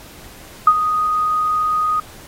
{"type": "tone with ADSR envelope", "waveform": "sine", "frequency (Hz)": 1244.5, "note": "D#6", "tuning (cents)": 0, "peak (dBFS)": -4, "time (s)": [0.67, 2], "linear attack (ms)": 4, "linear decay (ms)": 55, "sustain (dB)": -11, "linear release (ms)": 4, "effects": ["pink hiss -41 dBFS RMS until 2.27 s", "AAC 48 kbps"]}